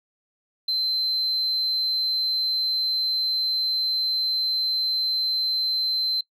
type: tone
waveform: sine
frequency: 4090 Hz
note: C8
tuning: 40 cents flat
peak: -20 dBFS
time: 0.68-6.21 s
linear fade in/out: 5 ms
effects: noise-tail reverb RT60 0.1 s tail -25 dB re dry + tanh soft clip ceiling -18 dBFS